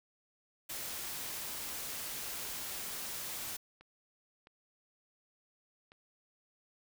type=noise; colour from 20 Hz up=white; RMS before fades=-41 dBFS; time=0.69-3.57 s; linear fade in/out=10 ms
type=clicks; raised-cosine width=0.3 ms; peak=-40 dBFS; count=3; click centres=3.81 / 4.471 / 5.919 s
effects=none